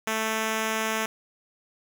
5% pulse tone, 220.3 Hz, A3, 2 cents sharp, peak -14 dBFS, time 0.07-1.06 s, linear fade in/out 5 ms, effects none

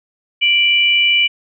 sine tone pair together, 2349 / 2958 Hz, D7 / F#7, 0 / -1 cents, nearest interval major third, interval 399 cents, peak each -13 dBFS, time 0.41-1.28 s, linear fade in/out 20 ms, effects none

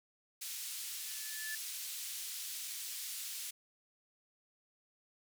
white band-pass noise, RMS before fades -43 dBFS, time 0.41-3.51 s, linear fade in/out 10 ms, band 2800 to 14000 Hz, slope 12 dB/octave
sine tone with exponential growth, 1740 Hz, A6, 20 cents flat, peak -38 dBFS, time 0.81-1.55 s, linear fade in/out 2 ms, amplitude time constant 160 ms
effects none

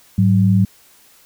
sine tone pair together, 105.19 / 188.3 Hz, G#2 / F#3, +23 / +31 cents, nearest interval minor seventh, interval 1008 cents, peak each -13 dBFS, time 0.18-0.65 s, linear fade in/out 5 ms, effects white hiss -50 dBFS RMS until 1.25 s

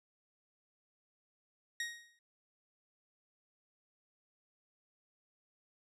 sawtooth tone with exponential decay, 1878 Hz, A#6, 12 cents sharp, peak -30 dBFS, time 1.8-2.19 s, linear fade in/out 2 ms, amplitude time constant 84 ms, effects low-pass 9000 Hz 12 dB/octave

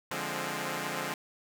5% pulse chord, D half-diminished seventh, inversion none, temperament equal with one note detuned, 146.83 / 174.61 / 207.7 / 263.6 Hz, D3 / F3 / Ab3 / C4, 0 / 0 / 0 / +13 cents, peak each -27 dBFS, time 0.11-1.14 s, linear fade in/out 2 ms, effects none

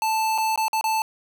square tone with dropouts, 880 Hz, A5, in tune, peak -21 dBFS, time 0.02-1.02 s, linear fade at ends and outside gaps 1 ms, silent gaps 0.379-0.383 / 0.559-0.576 / 0.682-0.731 / 0.811-0.841 s, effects none

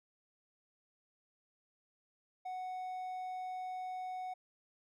triangle tone, 740 Hz, F#5, in tune, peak -37 dBFS, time 2.45-4.34 s, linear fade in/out 10 ms, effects none

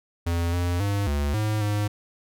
square tone with pitch steps, 85.2 / 87.8 / 100.8 / 72 / 107.2 / 104 Hz, F2 / F2 / G2 / D2 / A2 / G#2, -42 / +10 / +49 / -34 / -45 / +3 cents, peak -23 dBFS, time 0.26-1.88 s, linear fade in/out 10 ms, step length 270 ms, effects none

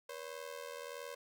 sawtooth ring-modulated tone, 523.3 Hz, C5, in tune, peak -37 dBFS, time 0.09-1.15 s, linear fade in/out 5 ms, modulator 40.7 Hz, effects none

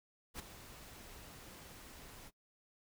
pink noise with ADSR envelope, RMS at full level -42 dBFS, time 0.34-2.31 s, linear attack 55 ms, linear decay 7 ms, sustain -12 dB, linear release 39 ms, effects noise-tail reverb RT60 0.1 s tail -20 dB re dry

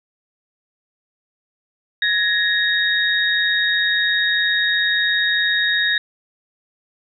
sine tone cluster, 1681 / 1864 / 3741 Hz, G#6 / A#6 / A#7, +20 / -1 / +5 cents, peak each -20 dBFS, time 2.02-5.98 s, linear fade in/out 2 ms, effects none

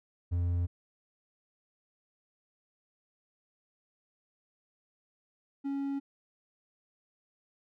triangle tone pair in turn, 87.31 / 277.4 Hz, F2 / C#4, 0 / +1 cents, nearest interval octave + minor sixth, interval 2001 cents, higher second, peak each -25 / -29 dBFS, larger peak first, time 0.31-0.67 / 5.64-6 s, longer neither, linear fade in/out 20 ms, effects none

